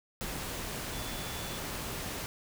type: tone in noise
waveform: sine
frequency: 3461 Hz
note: A7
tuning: 29 cents flat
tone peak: -47 dBFS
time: 0.93-1.58 s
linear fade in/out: 0 ms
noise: pink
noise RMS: -38 dBFS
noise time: 0.21-2.26 s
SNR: -12 dB
effects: none